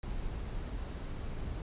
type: noise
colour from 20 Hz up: brown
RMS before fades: -38 dBFS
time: 0.03-1.62 s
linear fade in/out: 2 ms
effects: resampled to 8000 Hz

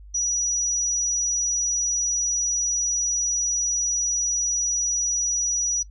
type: tone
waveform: sine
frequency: 5840 Hz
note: F#8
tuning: 24 cents flat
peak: -21 dBFS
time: 0.14-5.83 s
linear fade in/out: 10 ms
effects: noise-tail reverb RT60 0.1 s tail -21 dB re dry + added 50 Hz sine -41 dBFS peak until 5.9 s

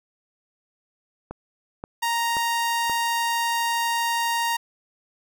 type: click train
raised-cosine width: 1 ms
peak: -19 dBFS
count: 4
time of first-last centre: 1.31-2.897 s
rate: 1.89 Hz
type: tone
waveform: sawtooth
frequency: 932.3 Hz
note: A#5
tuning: in tune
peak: -18 dBFS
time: 2.02-4.57 s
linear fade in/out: 10 ms
effects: none

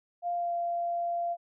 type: tone with pitch glide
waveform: sine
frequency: 698.5 to 689.7 Hz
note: F5 to F5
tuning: 0 to -22 cents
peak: -28 dBFS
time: 0.22-1.37 s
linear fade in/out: 50 ms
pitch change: -22 cents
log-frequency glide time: 0.33-0.53 s
effects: none

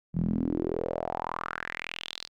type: tone with band-pass filter sweep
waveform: sawtooth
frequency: 41.74 Hz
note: E1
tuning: 22 cents sharp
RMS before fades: -32 dBFS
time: 0.13-2.29 s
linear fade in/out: 50 ms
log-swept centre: 160 to 4700 Hz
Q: 4.7
effects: none

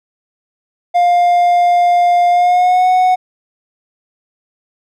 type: tone with pitch glide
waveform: triangle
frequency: 704 to 737.3 Hz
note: F5 to F#5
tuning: +14 to -6 cents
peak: -6 dBFS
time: 0.94-3.16 s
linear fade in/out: 20 ms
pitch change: +80 cents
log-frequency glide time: 2.3-2.88 s
effects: none

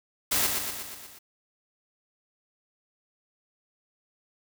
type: noise with echo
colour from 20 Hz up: white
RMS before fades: -25 dBFS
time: 0.31-0.47 s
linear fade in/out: 10 ms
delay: 120 ms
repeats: 6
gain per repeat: -4 dB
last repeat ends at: 1.19 s
effects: none

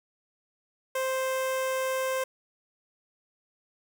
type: tone with notch filter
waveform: sawtooth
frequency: 523.3 Hz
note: C5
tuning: in tune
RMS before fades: -29 dBFS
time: 0.95-2.24 s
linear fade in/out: 5 ms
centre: 4300 Hz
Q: 1.9
effects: none

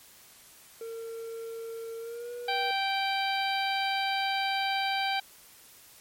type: tone with pitch glide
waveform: triangle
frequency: 456.2 to 483.3 Hz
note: A#4 to B4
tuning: -37 to -38 cents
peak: -34 dBFS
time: 0.81-2.71 s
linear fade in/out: 2 ms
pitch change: +99 cents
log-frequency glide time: 1.99-2.32 s
type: harmonic tone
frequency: 781 Hz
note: G5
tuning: 7 cents flat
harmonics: 1 / 2 / 3 / 4 / 5 / 6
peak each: -29 / -35 / -34 / -36 / -37 / -39 dBFS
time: 2.48-5.2 s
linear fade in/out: 5 ms
effects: white hiss -54 dBFS RMS until 6 s + MP3 64 kbps

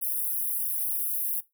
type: high-pass noise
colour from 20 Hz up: white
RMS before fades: -29 dBFS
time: 0.01-1.41 s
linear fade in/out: 20 ms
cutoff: 9900 Hz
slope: 96 dB/octave
effects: noise-tail reverb RT60 0.2 s tail -18 dB re dry

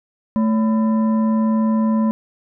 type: tone with frequency modulation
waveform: sine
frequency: 219.6 Hz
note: A3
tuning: 3 cents flat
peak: -14 dBFS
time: 0.36-2.11 s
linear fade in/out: 0 ms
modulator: 783 Hz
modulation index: 0.41
effects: none

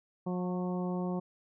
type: harmonic tone with a mistuned harmonic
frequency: 180.2 Hz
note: F#3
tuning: 45 cents flat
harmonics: 1 / 2 / 3 / 4 / 5 / 6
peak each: -32 / -38 / -42 / -44 / -46 / -48 dBFS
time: 0.26-1.2 s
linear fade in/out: 10 ms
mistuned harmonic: 6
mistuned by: +27 cents
effects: none

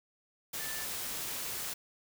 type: tone in noise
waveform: sine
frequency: 1761 Hz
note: A6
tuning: 1 cent sharp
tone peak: -44 dBFS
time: 0.59-0.85 s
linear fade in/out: 10 ms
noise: white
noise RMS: -38 dBFS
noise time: 0.53-1.74 s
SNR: -9 dB
effects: none

